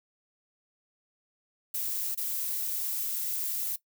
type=noise with dropouts; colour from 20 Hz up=violet; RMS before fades=-32 dBFS; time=1.74-3.76 s; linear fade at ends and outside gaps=5 ms; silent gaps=2.148-2.174 s; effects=noise-tail reverb RT60 0.1 s tail -18 dB re dry